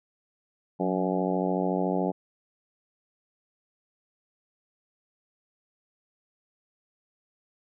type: harmonic tone with a mistuned harmonic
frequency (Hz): 93.7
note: F#2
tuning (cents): +22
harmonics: 2 / 3 / 4 / 5 / 6 / 7 / 8 / 9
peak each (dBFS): -29 / -31 / -32 / -33 / -34 / -34 / -35 / -36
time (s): 0.79-2.12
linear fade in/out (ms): 20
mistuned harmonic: 2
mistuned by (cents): -57
effects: none

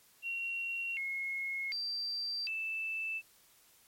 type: tone with pitch steps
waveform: sine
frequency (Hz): 2742 / 2166 / 4692 / 2642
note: F7 / C#7 / D8 / E7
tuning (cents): -32 / -41 / -2 / +3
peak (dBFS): -34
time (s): 0.22-3.22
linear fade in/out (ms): 50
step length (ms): 750
effects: white hiss -64 dBFS RMS until 3.87 s + MP3 64 kbps

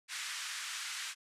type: band-pass noise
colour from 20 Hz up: pink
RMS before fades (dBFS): -41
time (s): 0.08-1.15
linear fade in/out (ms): 50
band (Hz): 1400 to 9100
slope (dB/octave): 24
effects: resampled to 32000 Hz

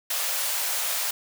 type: high-pass noise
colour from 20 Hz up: white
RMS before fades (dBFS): -27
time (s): 0.1-1.11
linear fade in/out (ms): 5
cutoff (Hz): 510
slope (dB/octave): 48
effects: none

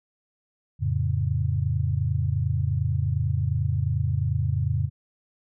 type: chord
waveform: sine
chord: F augmented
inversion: none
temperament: equal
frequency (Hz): 87.31 / 110 / 138.59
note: F2 / A2 / C#3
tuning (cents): 0 / 0 / 0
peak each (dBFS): -26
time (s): 0.79-4.9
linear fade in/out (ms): 50
effects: none

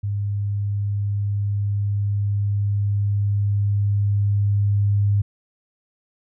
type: tone with level ramp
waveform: sine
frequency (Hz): 101.6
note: G#2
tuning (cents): -38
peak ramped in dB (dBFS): -21 to -15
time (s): 0.03-5.22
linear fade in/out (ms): 10
effects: none

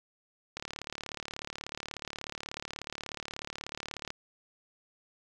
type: click train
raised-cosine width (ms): 0.2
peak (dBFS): -20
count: 130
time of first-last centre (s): 0.57-4.104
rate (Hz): 36.5
effects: none

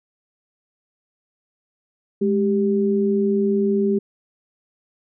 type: tone pair together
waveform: sine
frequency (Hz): 208.3 / 393.3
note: G#3 / G4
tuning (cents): +5 / +6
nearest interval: major seventh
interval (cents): 1101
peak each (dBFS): -19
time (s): 2.21-3.99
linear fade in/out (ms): 10
effects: none

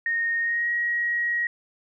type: tone with pitch glide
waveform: sine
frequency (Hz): 1851 to 1896.5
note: A#6 to A#6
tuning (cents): -13 to +29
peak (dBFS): -22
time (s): 0.06-1.47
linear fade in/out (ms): 2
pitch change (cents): +42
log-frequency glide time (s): 0.41-0.71
effects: none

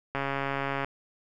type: click train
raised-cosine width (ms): 0.5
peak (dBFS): -15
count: 97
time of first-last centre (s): 0.15-0.846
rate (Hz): 138
effects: none

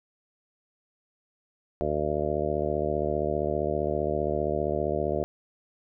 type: harmonic tone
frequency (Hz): 75.2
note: D2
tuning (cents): +42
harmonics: 1 / 2 / 3 / 4 / 5 / 6 / 7 / 8 / 9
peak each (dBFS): -35 / -36 / -37 / -37 / -31 / -33 / -35 / -31 / -33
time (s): 1.81-5.24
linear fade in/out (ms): 0
effects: none

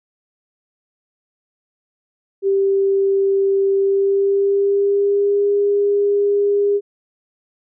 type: tone with pitch glide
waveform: sine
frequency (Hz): 392 to 405.6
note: G4 to G#4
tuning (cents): 0 to -41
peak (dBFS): -13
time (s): 2.42-6.81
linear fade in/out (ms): 50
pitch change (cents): +59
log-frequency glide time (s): 3.76-5.49
effects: none

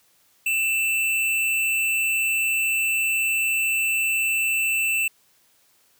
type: tone with amplitude modulation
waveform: square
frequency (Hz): 2666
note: E7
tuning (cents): +19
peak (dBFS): -19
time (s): 0.46-5.08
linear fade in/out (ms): 5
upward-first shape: sine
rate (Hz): 219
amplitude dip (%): 40
effects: white hiss -61 dBFS RMS until 5.99 s + high-pass 60 Hz 12 dB/octave

